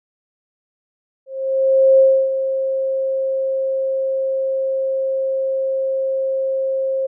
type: tone with ADSR envelope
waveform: sine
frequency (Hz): 533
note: C5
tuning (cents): +32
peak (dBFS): -7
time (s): 1.26-7.07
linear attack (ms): 730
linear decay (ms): 300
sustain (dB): -10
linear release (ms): 14
effects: none